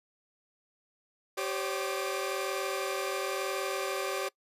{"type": "tone cluster", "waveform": "sawtooth", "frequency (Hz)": [385.9, 526, 567, 1204, 2396], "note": ["G4", "C5", "C#5", "D6", "D7"], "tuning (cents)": [-27, 9, 39, 43, 34], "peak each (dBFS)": [-31, -34, -33, -37, -40], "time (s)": [1.37, 4.29], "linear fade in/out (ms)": 10, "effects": ["noise-tail reverb RT60 0.1 s tail -22 dB re dry", "resampled to 32000 Hz"]}